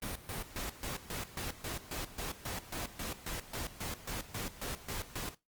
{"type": "noise with tremolo", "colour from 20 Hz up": "pink", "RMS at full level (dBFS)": -39, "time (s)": [0.02, 5.35], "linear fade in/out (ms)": 5, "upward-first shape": "square", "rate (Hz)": 3.7, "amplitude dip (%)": 80, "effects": ["noise-tail reverb RT60 0.2 s tail -17 dB re dry", "Opus 32 kbps"]}